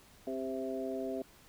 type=harmonic tone with a mistuned harmonic; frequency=132 Hz; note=C3; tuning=16 cents sharp; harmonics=2 / 3 / 4 / 5; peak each=-39 / -39 / -43 / -40 dBFS; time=0.27-1.22 s; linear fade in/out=2 ms; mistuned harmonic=4; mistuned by=-22 cents; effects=pink hiss -60 dBFS RMS until 1.48 s